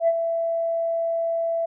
sine tone with ADSR envelope, 666 Hz, E5, 18 cents sharp, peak -13 dBFS, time 0-1.66 s, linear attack 77 ms, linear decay 48 ms, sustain -8 dB, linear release 10 ms, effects tanh soft clip ceiling -11 dBFS

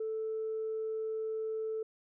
sine tone, 440 Hz, A4, in tune, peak -32 dBFS, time 0-1.83 s, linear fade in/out 5 ms, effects tanh soft clip ceiling -29 dBFS

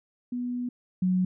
sine tone pair in turn, 245.5 / 183.92 Hz, B3 / F#3, -10 / -10 cents, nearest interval perfect fourth, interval 500 cents, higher first, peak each -28 / -21 dBFS, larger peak second, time 0.32-0.69 / 1.02-1.25 s, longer first, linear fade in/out 5 ms, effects none

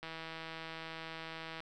click train, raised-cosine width 0.3 ms, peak -28 dBFS, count 256, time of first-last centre 0.03-1.604 s, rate 162 Hz, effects none

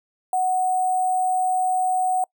sine tone with sample-and-hold, 740 Hz, F#5, in tune, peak -18 dBFS, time 0.33-2.24 s, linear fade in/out 2 ms, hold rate 8820 Hz, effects noise-tail reverb RT60 0.1 s tail -26 dB re dry

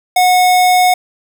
square tone, 730 Hz, F#5, 24 cents flat, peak -8 dBFS, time 0.16-0.94 s, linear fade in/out 5 ms, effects none

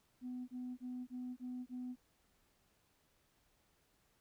sine tone bursts, 250 Hz, B3, 21 cents sharp, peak -40 dBFS, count 6, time 0.21-1.96 s, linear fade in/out 50 ms, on 270 ms, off 26 ms, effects tanh soft clip ceiling -38 dBFS + pink hiss -75 dBFS RMS until 4.2 s

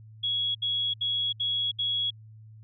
sine tone bursts, 3338 Hz, G#7, 8 cents sharp, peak -25 dBFS, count 5, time 0.23-2.106 s, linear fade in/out 10 ms, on 320 ms, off 69 ms, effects added 109 Hz sine -46 dBFS peak until 2.63 s

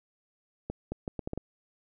accelerating click train, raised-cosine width 2 ms, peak -20 dBFS, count 7, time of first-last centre 0.7-1.376 s, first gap 220 ms, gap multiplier 0.72, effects none

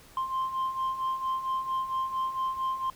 sine beating tone pair, 1046.5 / 1050.9 Hz, C6 / C6, 0 / +7 cents, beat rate 4.4 Hz, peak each -32 / -27 dBFS, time 0.17-2.9 s, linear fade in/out 2 ms, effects tanh soft clip ceiling -25 dBFS + pink hiss -54 dBFS RMS until 2.95 s

